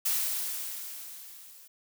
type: noise with level ramp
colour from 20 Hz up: blue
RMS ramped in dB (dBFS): -27 to -53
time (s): 0.05-1.68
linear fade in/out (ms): 10
effects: none